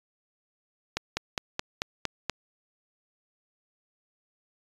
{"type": "slowing click train", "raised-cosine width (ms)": 0.2, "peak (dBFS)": -10, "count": 7, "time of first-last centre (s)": [0.97, 2.297], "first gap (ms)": 200, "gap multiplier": 1.04, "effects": ["resampled to 24000 Hz"]}